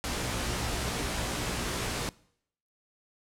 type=noise with comb filter; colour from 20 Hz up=pink; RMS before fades=-32 dBFS; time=0.04-2.09 s; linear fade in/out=0 ms; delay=17 ms; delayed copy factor=+0.55; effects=noise-tail reverb RT60 0.7 s tail -23 dB re dry + low-pass 10000 Hz 12 dB/octave